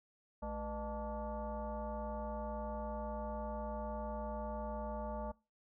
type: tone with frequency modulation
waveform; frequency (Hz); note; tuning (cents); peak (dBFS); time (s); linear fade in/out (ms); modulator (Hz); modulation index
sine; 332.1; E4; +13; -38; 0.42-5.32; 10; 274; 2.4
effects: noise-tail reverb RT60 0.3 s tail -23 dB re dry